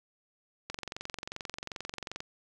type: click train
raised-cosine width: 0.2 ms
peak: -20 dBFS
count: 35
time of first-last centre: 0.7-2.204 s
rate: 22.6 Hz
effects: none